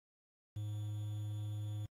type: tone with quantisation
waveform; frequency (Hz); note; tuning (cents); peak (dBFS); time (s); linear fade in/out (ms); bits
triangle; 105.1; G#2; +21; -36; 0.56-1.86; 5; 10
effects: AAC 48 kbps